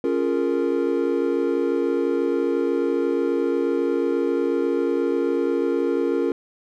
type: chord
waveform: triangle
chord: Bb minor seventh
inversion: first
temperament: equal with one note detuned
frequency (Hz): 277.2 / 349.2 / 415.3 / 463.5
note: Db4 / F4 / Ab4 / Bb4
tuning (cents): 0 / 0 / 0 / -10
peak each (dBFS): -23 / -22 / -26 / -22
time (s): 0.04-6.32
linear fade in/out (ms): 2
effects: none